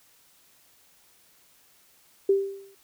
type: tone with exponential decay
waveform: sine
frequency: 392.8 Hz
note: G4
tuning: 4 cents sharp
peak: -15 dBFS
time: 2.29-2.75 s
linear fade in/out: 5 ms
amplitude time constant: 100 ms
effects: white hiss -60 dBFS RMS until 2.83 s